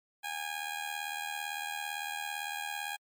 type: tone with amplitude modulation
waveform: 15% pulse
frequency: 818 Hz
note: G#5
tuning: 26 cents flat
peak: -26 dBFS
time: 0.23-2.97 s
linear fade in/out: 20 ms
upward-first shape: sine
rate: 77.8 Hz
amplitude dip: 70%
effects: MP3 96 kbps